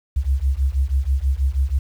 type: beating tone pair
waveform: sine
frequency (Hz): 64.6 / 70.8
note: C2 / C#2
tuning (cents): -21 / +37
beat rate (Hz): 6.2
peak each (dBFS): -19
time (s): 0.16-1.79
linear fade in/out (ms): 10
effects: tanh soft clip ceiling -9 dBFS + 8-bit